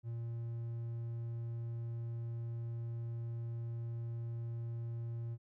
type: tone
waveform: triangle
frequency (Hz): 116.54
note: A#2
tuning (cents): 0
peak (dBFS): -36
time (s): 0.03-5.38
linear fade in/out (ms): 50
effects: none